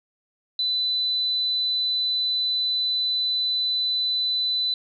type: tone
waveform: sine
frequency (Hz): 4000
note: B7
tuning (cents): +21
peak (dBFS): -21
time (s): 0.59-4.74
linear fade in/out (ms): 2
effects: none